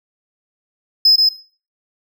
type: tone with echo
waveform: triangle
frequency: 5100 Hz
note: D#8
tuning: 42 cents sharp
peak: -6 dBFS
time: 1.05-1.16 s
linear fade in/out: 5 ms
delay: 130 ms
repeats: 1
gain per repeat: -2 dB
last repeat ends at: 1.29 s
effects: noise-tail reverb RT60 0.4 s tail -18 dB re dry